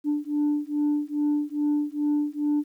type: beating tone pair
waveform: sine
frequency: 293.7 / 296.1 Hz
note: D4 / D4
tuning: 0 / +14 cents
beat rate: 2.4 Hz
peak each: -24 dBFS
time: 0.04-2.64 s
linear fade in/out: 50 ms
effects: tanh soft clip ceiling -18 dBFS + 10-bit